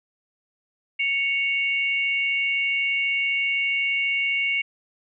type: tone pair together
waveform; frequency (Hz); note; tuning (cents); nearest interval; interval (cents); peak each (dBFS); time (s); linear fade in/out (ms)
sine; 2217 / 2782; C#7 / F7; 0 / -7; major third; 393; -22 / -26; 0.99-4.62; 10
effects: none